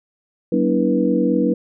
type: tone cluster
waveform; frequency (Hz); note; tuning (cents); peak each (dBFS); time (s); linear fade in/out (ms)
sine; 189 / 237.7 / 282.8 / 321.9 / 485; F#3 / A#3 / C#4 / E4 / B4; +37 / +34 / +35 / -41 / -31; -21; 0.52-1.54; 5
effects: none